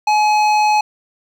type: tone with hard clipping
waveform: triangle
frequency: 847 Hz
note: G#5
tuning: 34 cents sharp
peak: -13 dBFS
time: 0.07-0.81 s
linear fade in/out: 5 ms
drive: 16 dB
effects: none